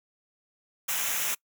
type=noise with comb filter; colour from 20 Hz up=white; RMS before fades=-29 dBFS; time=0.88-1.35 s; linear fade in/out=10 ms; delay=0.22 ms; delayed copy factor=-0.65; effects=noise-tail reverb RT60 0.1 s tail -24 dB re dry